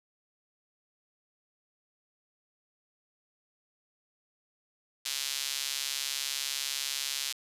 sawtooth tone with high-pass filter, 140 Hz, C#3, 18 cents sharp, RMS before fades -34 dBFS, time 5.05-7.33 s, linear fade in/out 10 ms, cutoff 3900 Hz, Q 1.2, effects resampled to 32000 Hz + 9-bit

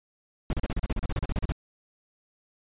brown noise bursts, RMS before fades -26 dBFS, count 16, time 0.5-1.521 s, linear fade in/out 2 ms, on 31 ms, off 35 ms, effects resampled to 8000 Hz

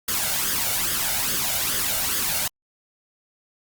white noise with flanger, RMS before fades -24 dBFS, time 0.08-2.48 s, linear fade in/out 5 ms, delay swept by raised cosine 0.6 to 1.41 ms, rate 2.4 Hz, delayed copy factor +0.6, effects Opus 48 kbps

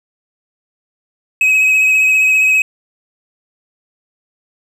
triangle tone with vibrato, 2546 Hz, D#7, 39 cents sharp, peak -7 dBFS, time 1.41-2.62 s, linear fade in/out 2 ms, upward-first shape triangle, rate 15 Hz, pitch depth 24 cents each way, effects none

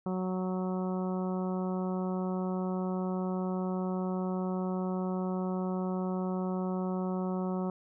harmonic tone, 185 Hz, F#3, in tune, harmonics 1 / 2 / 3 / 4 / 5 / 6 / 7, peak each -31 / -37 / -41 / -43 / -45 / -47 / -48 dBFS, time 0.06-7.7 s, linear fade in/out 2 ms, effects none

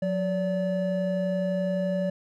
triangle tone pair together, 181.43 / 576 Hz, F#3 / D5, -34 / -34 cents, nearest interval octave + minor sixth, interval 2000 cents, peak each -25 dBFS, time 0.02-2.1 s, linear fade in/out 5 ms, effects none

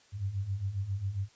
sine beating tone pair, 93.3 / 100.7 Hz, F#2 / G2, +15 / +47 cents, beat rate 7.4 Hz, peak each -37 / -32 dBFS, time 0.12-1.29 s, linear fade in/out 50 ms, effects white hiss -62 dBFS RMS until 1.35 s + resampled to 16000 Hz

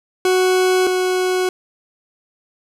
40% pulse tone pair in turn, 370 / 368.4 Hz, F#4 / F#4, 0 / -7 cents, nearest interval unison, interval 7 cents, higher first, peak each -12 / -15 dBFS, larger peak first, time 0.25-0.87 / 0.87-1.49 s, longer neither, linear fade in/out 2 ms, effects low-pass 12000 Hz 12 dB/octave + 9-bit

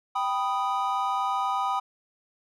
triangle chord, G augmented, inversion none, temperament equal, 784 / 987.8 / 1244.5 Hz, G5 / B5 / D#6, 0 / 0 / 0 cents, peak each -27 dBFS, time 0.15-1.8 s, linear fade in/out 10 ms, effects none

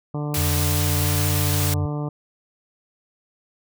harmonic tone, 147.8 Hz, D3, 11 cents sharp, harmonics 1 / 2 / 3 / 4 / 5 / 6 / 7 / 8, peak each -25 / -31 / -35 / -37 / -39 / -41 / -42 / -43 dBFS, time 0.14-2.09 s, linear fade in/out 5 ms
white high-pass noise, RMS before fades -26 dBFS, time 0.34-1.74 s, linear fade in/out 2 ms, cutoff 1100 Hz, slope 48 dB/octave
sine tone with pitch glide, 86.3 to 93.57 Hz, F2 to F#2, -20 to +20 cents, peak -21 dBFS, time 0.37-1.86 s, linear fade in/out 5 ms, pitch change +140 cents, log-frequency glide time 0.53-1.39 s
effects none

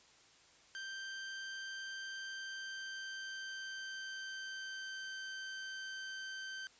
sawtooth tone with pitch glide, 1568 to 1551.8 Hz, G6 to G6, 0 to -18 cents, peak -39 dBFS, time 0.75-6.67 s, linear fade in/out 0 ms, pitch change -18 cents, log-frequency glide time 2.24-5.16 s, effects white hiss -64 dBFS RMS until 6.79 s + resampled to 16000 Hz

